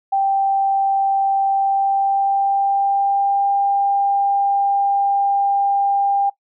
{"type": "tone with pitch glide", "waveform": "sine", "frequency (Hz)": [784, 797.7], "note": ["G5", "G5"], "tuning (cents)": [0, 30], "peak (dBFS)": -14, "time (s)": [0.12, 6.3], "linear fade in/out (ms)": 10, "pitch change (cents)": 30, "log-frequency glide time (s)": [1.52, 3.51], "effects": ["noise-tail reverb RT60 0.1 s tail -19 dB re dry"]}